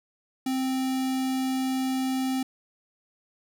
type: tone with notch filter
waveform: square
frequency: 261.6 Hz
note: C4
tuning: in tune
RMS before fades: -27 dBFS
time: 0.46-2.43 s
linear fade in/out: 5 ms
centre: 1500 Hz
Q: 1.8
effects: none